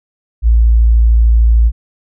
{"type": "tone", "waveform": "sine", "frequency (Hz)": 56.7, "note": "A#1", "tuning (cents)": -47, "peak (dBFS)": -5, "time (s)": [0.42, 1.72], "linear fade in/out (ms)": 50, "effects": []}